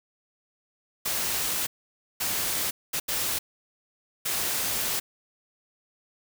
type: noise bursts at uneven times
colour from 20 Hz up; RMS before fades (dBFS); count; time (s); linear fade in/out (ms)
white; -28; 5; 1.05-1.67 / 2.2-2.71 / 2.93-3 / 3.08-3.39 / 4.25-5; 10
effects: none